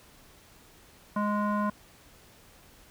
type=tone with low-pass filter; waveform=square; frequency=207.7 Hz; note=G#3; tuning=in tune; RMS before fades=-28 dBFS; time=1.16-1.7 s; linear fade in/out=5 ms; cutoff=1200 Hz; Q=9.1; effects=pink hiss -56 dBFS RMS until 2.9 s